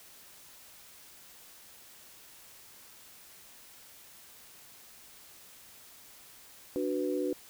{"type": "chord", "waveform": "sine", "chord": "B minor", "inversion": "first", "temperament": "equal", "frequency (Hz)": [293.7, 370, 493.9], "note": ["D4", "F#4", "B4"], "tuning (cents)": [0, 0, 0], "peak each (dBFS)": [-33, -33, -34], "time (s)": [6.76, 7.33], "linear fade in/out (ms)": 0, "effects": ["white hiss -54 dBFS RMS until 7.49 s"]}